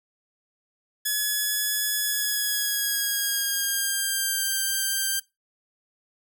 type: tone with pitch glide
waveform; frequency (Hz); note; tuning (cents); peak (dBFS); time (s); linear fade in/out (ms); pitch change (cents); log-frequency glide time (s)
5% pulse; 1699 to 1576.1; G#6 to G6; +39 to +9; -13; 1.05-5.2; 10; -130; 2.04-4.46
effects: noise-tail reverb RT60 0.2 s tail -20 dB re dry